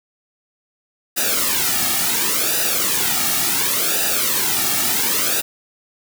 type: noise with flanger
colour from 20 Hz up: white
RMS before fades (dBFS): -19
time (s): 1.16-5.42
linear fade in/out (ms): 20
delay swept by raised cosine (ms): 0.91 to 2.01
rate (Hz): 0.7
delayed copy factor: -0.75
effects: none